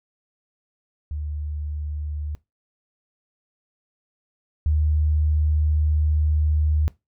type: tone pair in turn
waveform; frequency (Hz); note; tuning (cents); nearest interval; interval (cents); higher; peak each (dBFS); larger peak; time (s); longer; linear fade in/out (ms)
sine; 74.7 / 76.23; D2 / D#2; +30 / -35; unison; 35; second; -26 / -17; second; 1.11-2.35 / 4.66-6.88; second; 0
effects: noise-tail reverb RT60 0.2 s tail -20 dB re dry